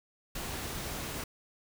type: noise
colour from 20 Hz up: pink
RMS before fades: -38 dBFS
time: 0.35-1.24 s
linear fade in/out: 5 ms
effects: none